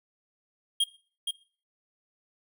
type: tone with echo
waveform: square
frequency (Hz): 3232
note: G#7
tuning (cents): -48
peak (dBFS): -22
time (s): 0.8-0.84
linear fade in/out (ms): 5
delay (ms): 470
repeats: 1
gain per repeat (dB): -6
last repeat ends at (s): 1.31
effects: noise-tail reverb RT60 0.4 s tail -19 dB re dry